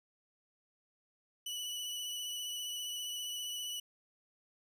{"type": "tone with vibrato", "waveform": "sawtooth", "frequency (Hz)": 2960, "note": "F#7", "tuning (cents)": 0, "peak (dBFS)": -35, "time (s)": [1.46, 3.8], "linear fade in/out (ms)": 5, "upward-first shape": "sine", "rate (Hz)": 15, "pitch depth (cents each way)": 18, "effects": ["resampled to 32000 Hz"]}